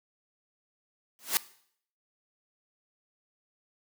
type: noise with exponential growth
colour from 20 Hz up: white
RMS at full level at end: -22 dBFS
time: 1.19-1.37 s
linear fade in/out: 0 ms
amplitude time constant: 38 ms
effects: noise-tail reverb RT60 0.6 s tail -18 dB re dry + high-pass 200 Hz 12 dB/octave